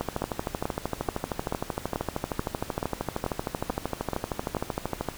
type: two click trains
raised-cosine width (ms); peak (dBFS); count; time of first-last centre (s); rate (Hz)
1; -13 / -13; 67 / 11; 0.01-5.087 / 0.22-4.568; 13 / 2.3
effects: pink hiss -43 dBFS RMS until 5.17 s